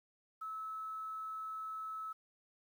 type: tone with quantisation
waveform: sine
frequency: 1300 Hz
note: E6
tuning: 24 cents flat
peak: -40 dBFS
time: 0.41-2.13 s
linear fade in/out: 10 ms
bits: 11
effects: none